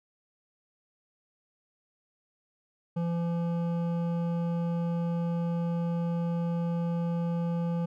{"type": "tone with hard clipping", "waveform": "triangle", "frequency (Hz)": 170, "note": "F3", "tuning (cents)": -46, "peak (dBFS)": -29, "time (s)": [2.96, 7.86], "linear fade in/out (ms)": 10, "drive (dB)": 15, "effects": []}